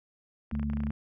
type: clicks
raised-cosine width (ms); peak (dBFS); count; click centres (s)
0.5; -29; 11; 0.513 / 0.552 / 0.596 / 0.63 / 0.7 / 0.734 / 0.771 / 0.804 / 0.836 / 0.869 / 0.905
type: harmonic tone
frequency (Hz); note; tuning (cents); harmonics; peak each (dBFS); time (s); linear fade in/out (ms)
72.9; D2; -12; 1 / 2 / 3; -32 / -37 / -31; 0.52-0.91; 5
effects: none